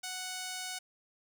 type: tone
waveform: 5% pulse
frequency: 740 Hz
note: F#5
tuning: in tune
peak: -26 dBFS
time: 0.03-0.79 s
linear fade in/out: 10 ms
effects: none